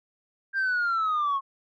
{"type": "linear sweep", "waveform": "sine", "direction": "down", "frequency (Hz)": [1600, 1075], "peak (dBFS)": -21, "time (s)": [0.53, 1.41], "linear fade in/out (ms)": 50, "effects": ["tanh soft clip ceiling -21 dBFS"]}